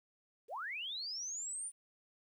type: linear sweep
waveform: sine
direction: up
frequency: 371 to 9440 Hz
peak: -39 dBFS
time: 0.48-1.72 s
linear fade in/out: 50 ms
effects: 12-bit